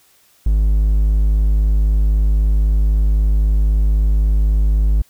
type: tone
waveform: triangle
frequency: 51.91 Hz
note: G#1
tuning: in tune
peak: -9 dBFS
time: 0.46-5.02 s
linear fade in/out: 5 ms
effects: white hiss -54 dBFS RMS until 5.09 s